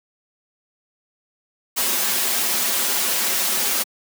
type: noise with comb filter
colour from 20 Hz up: white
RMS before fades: -21 dBFS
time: 1.76-3.84 s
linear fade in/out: 20 ms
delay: 6.6 ms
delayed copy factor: -0.7
effects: high-pass 200 Hz 12 dB/octave